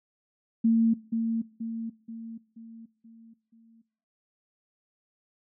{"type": "tone with echo", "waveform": "sine", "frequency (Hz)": 227.2, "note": "A#3", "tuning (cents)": -44, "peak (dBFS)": -18, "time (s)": [0.64, 0.94], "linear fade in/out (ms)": 10, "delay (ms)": 480, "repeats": 6, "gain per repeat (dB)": -6, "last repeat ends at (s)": 3.82, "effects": ["noise-tail reverb RT60 0.7 s tail -22 dB re dry"]}